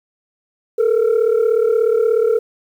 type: tone pair together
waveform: sine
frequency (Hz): 435.3 / 472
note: A4 / A#4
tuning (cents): -19 / +22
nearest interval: minor second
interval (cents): 141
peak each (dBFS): -13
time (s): 0.78-2.39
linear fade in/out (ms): 10
effects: tanh soft clip ceiling -9 dBFS + 8-bit